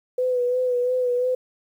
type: tone with vibrato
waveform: sine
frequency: 498.3 Hz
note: B4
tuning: 15 cents sharp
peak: -19 dBFS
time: 0.18-1.35 s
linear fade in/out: 5 ms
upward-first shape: sine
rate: 2.9 Hz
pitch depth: 35 cents each way
effects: 9-bit